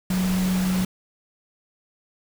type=tone in noise; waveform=sine; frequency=185 Hz; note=F#3; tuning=in tune; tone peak=-20 dBFS; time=0.1-0.85 s; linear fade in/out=5 ms; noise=pink; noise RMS=-31 dBFS; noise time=0.1-0.85 s; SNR=+8 dB; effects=none